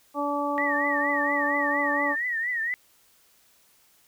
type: harmonic tone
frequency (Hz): 288.2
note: D4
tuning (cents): -33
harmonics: 1 / 2 / 3 / 4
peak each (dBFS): -30 / -30 / -30 / -30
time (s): 0.14-2.16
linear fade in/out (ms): 50
type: tone with vibrato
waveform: sine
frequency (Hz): 1890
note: A#6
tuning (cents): +23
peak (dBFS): -25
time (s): 0.58-2.74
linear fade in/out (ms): 0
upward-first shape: triangle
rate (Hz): 4.3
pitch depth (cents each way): 120
effects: white hiss -61 dBFS RMS until 4.07 s